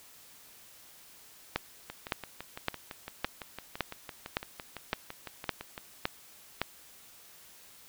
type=two click trains; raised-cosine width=0.3 ms; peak=-23 / -12 dBFS; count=24 / 10; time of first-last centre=1.9-5.779 / 1.56-6.616 s; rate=5.93 / 1.78 Hz; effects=white hiss -55 dBFS RMS until 7.88 s